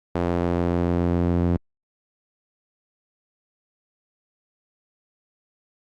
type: tone with band-pass filter sweep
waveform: sawtooth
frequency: 87 Hz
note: F2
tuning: 6 cents flat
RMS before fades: -22 dBFS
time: 0.15-1.57 s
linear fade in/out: 5 ms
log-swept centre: 490 to 220 Hz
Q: 0.75
effects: Opus 48 kbps